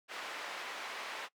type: band-pass noise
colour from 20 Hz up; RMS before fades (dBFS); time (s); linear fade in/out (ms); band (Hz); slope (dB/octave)
white; -43; 0.08-1.29; 50; 520 to 2400; 12
effects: noise-tail reverb RT60 0.1 s tail -21 dB re dry